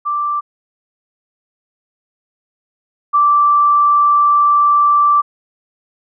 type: tone pair in turn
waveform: sine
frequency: 1174.7 / 1169.3 Hz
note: D6 / D6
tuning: 0 / -8 cents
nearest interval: unison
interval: 8 cents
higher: first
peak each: -15 / -8 dBFS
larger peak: second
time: 0.05-0.41 / 3.13-5.22 s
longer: second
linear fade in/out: 20 ms
effects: none